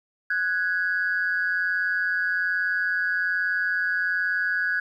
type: tone pair together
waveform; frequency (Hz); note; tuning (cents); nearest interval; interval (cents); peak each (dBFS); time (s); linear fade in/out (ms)
sine; 1480 / 1661.2; F#6 / G#6; 0 / 0; major second; 200; -24; 0.3-4.8; 5
effects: tanh soft clip ceiling -15 dBFS + 10-bit